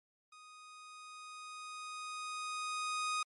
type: tone with level ramp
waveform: sawtooth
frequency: 1244.5 Hz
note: D#6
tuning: in tune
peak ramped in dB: -51 to -29 dBFS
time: 0.32-3.23 s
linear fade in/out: 5 ms
effects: MP3 48 kbps

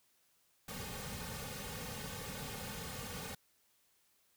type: noise with comb filter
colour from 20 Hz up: pink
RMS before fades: -44 dBFS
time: 0.68-3.35 s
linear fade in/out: 5 ms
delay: 3 ms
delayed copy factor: -0.95
effects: white hiss -73 dBFS RMS until 4.36 s

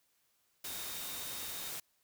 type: tone in noise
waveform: sine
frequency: 3700 Hz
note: A#7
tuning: 14 cents flat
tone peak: -49 dBFS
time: 0.66-1.7 s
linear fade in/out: 5 ms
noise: white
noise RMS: -42 dBFS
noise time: 0.64-1.8 s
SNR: -10 dB
effects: white hiss -75 dBFS RMS until 2.03 s

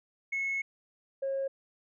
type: tone pair in turn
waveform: sine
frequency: 2187 / 542.8 Hz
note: C#7 / C#5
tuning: -24 / -36 cents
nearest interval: 2 octaves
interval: 2412 cents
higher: first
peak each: -28 dBFS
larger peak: neither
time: 0.32-0.62 / 1.22-1.48 s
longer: first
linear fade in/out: 10 ms
effects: tanh soft clip ceiling -26 dBFS

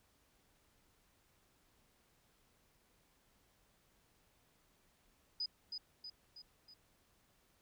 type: tone with echo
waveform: sine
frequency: 4978 Hz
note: D#8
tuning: in tune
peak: -36 dBFS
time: 5.4-5.46 s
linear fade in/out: 5 ms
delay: 320 ms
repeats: 4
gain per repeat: -5 dB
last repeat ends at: 6.74 s
effects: pink hiss -73 dBFS RMS until 7.61 s

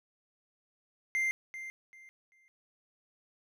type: tone with echo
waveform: triangle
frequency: 2093 Hz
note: C7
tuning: in tune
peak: -26 dBFS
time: 1.15-1.31 s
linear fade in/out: 0 ms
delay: 390 ms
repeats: 3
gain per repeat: -12 dB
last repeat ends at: 2.48 s
effects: none

